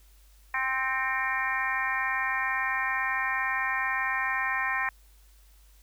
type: harmonic tone with a mistuned harmonic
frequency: 262.2 Hz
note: C4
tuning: 4 cents sharp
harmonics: 3 / 4 / 5 / 6 / 7 / 8 / 9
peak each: -36 / -32 / -39 / -36 / -29 / -37 / -36 dBFS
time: 0.54-4.89 s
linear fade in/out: 2 ms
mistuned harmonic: 8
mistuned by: +55 cents
effects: added 50 Hz sine -54 dBFS peak until 5.82 s + white hiss -63 dBFS RMS until 5.82 s